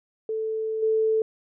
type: tone with level steps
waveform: sine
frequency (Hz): 440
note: A4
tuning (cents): 0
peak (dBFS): -25 / -19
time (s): 0.29-1.22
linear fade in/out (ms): 2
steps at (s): 0.82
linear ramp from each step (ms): 10
effects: none